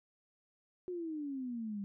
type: exponential sweep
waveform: sine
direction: down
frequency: 367.8 to 196 Hz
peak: -37 dBFS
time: 0.88-1.84 s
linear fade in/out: 0 ms
effects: none